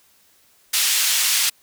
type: band-pass noise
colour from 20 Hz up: pink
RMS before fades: -19 dBFS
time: 0.73-1.5 s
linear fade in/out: 10 ms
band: 2900 to 15000 Hz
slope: 12 dB/octave
effects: white hiss -57 dBFS RMS until 1.62 s